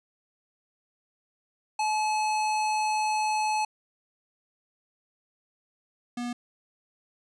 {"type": "tone pair in turn", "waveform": "square", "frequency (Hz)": [858, 242], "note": ["A5", "B3"], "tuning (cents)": [-44, -35], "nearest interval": "octave + minor seventh", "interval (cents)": 2191, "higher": "first", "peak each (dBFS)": [-25, -31], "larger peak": "first", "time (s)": [[1.79, 3.65], [6.17, 6.33]], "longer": "first", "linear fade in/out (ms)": 5, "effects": ["resampled to 22050 Hz"]}